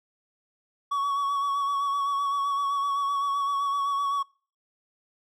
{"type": "tone with vibrato", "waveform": "triangle", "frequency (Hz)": 1123, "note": "C#6", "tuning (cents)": 22, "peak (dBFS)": -22, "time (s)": [0.91, 4.23], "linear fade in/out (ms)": 10, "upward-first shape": "sine", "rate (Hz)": 7.8, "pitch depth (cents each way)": 27, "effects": ["noise-tail reverb RT60 0.4 s tail -25 dB re dry"]}